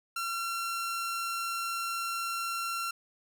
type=tone; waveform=sawtooth; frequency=1364 Hz; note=F6; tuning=41 cents flat; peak=-28 dBFS; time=0.16-2.91 s; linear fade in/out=5 ms; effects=none